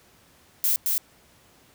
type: noise with echo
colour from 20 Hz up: violet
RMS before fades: -22 dBFS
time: 0.64-0.76 s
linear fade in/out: 0 ms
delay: 220 ms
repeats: 1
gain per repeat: -2 dB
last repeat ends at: 0.98 s
effects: pink hiss -57 dBFS RMS until 1.74 s + high-pass 60 Hz 12 dB/octave